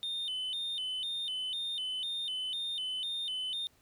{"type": "tone with vibrato", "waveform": "sine", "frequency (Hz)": 3322, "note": "G#7", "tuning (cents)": 0, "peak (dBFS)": -31, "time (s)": [0.03, 3.67], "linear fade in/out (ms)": 0, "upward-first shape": "square", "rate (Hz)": 2, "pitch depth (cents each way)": 160, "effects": ["tanh soft clip ceiling -32 dBFS", "pink hiss -67 dBFS RMS until 3.81 s"]}